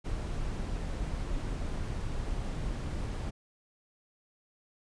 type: noise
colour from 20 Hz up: brown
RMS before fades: -34 dBFS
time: 0.04-3.31 s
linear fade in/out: 20 ms
effects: resampled to 22050 Hz